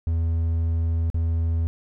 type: tone with dropouts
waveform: triangle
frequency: 82.41 Hz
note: E2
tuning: in tune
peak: -18 dBFS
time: 0.07-1.67 s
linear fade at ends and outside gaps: 0 ms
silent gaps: 1.101-1.144 s
effects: none